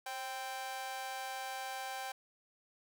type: tone with amplitude modulation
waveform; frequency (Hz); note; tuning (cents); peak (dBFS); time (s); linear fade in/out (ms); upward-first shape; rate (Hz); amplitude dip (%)
sawtooth; 784; G5; 0; -32; 0.06-2.12; 5; sine; 247; 80
effects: none